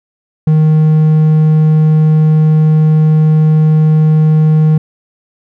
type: tone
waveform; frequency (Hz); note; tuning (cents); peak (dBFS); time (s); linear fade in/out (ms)
triangle; 155.56; D#3; 0; -3; 0.47-4.78; 5
effects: none